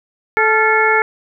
harmonic tone with a mistuned harmonic, 436.3 Hz, A4, 15 cents flat, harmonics 1 / 2 / 3 / 4 / 5, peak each -17 / -17 / -17 / -17 / -17 dBFS, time 0.37-1.02 s, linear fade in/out 0 ms, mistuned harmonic 3, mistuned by +91 cents, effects none

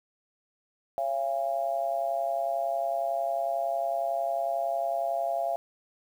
sine tone with amplitude modulation, 682 Hz, F5, 41 cents flat, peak -22 dBFS, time 0.98-5.56 s, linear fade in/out 0 ms, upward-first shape sine, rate 131 Hz, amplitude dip 90%, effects 9-bit

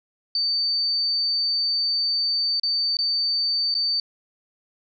sine tone with dropouts, 4580 Hz, D8, 44 cents flat, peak -20 dBFS, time 0.35-4 s, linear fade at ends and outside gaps 2 ms, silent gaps 2.598-2.633 / 2.97-2.988 / 3.742-3.75 s, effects none

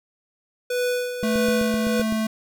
square tone with tremolo, 493.9 Hz, B4, in tune, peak -21 dBFS, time 0.7-2.02 s, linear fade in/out 5 ms, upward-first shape sine, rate 1.6 Hz, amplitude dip 60%
click train, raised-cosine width 3 ms, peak -20 dBFS, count 8, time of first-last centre 1.23-2.124 s, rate 7.83 Hz
square tone, 219.4 Hz, A3, 5 cents flat, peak -22 dBFS, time 1.23-2.27 s, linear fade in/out 5 ms
effects none

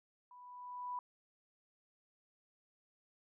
sine tone with level ramp, 987.8 Hz, B5, in tune, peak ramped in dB -55 to -37 dBFS, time 0.31-0.99 s, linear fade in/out 2 ms, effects none

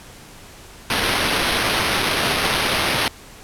violet noise with sample-and-hold, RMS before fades -20 dBFS, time 0.9-3.08 s, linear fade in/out 2 ms, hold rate 7350 Hz, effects pink hiss -42 dBFS RMS until 3.43 s + low-pass 12000 Hz 12 dB/octave

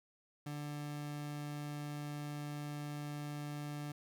30% pulse tone, 147 Hz, D3, 2 cents sharp, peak -38 dBFS, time 0.46-3.92 s, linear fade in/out 5 ms, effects none

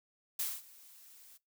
blue noise with ADSR envelope, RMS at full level -34 dBFS, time 0.39-1.38 s, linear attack 6 ms, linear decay 220 ms, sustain -23 dB, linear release 20 ms, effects noise-tail reverb RT60 0.2 s tail -21 dB re dry

